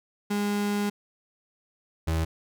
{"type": "tone pair in turn", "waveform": "35% pulse", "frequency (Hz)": [205, 80.96], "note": ["G#3", "E2"], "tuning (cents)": [-22, -31], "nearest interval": "octave + major third", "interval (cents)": 1609, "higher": "first", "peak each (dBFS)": [-23, -22], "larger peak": "second", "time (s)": [[0.3, 0.9], [2.07, 2.25]], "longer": "first", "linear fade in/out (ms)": 10, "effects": []}